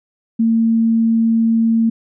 sine tone, 226.9 Hz, A#3, 47 cents flat, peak -11 dBFS, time 0.39-1.9 s, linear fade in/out 10 ms, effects none

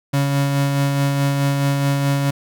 35% pulse tone with tremolo, 140 Hz, C#3, 18 cents sharp, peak -13 dBFS, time 0.13-2.31 s, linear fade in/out 10 ms, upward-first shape sine, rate 4.7 Hz, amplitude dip 30%, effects none

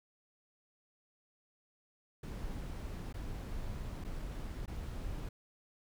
brown noise with dropouts, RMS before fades -41 dBFS, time 2.23-5.29 s, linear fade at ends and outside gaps 5 ms, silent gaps 3.128-3.14 / 4.041-4.047 / 4.66-4.677 s, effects none

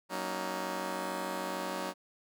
10% pulse chord, D# minor seventh, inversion first, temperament just, 186.68 / 233.3 / 280 / 311.1 Hz, F#3 / A#3 / C#4 / D#4, +16 / +2 / +18 / 0 cents, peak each -31 / -35 / -34 / -32 dBFS, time 0.09-1.94 s, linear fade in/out 50 ms, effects none

